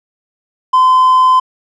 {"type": "tone", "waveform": "triangle", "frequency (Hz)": 1026, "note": "C6", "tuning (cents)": -34, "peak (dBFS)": -3, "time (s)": [0.73, 1.4], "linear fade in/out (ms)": 10, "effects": ["tanh soft clip ceiling 0 dBFS", "resampled to 22050 Hz"]}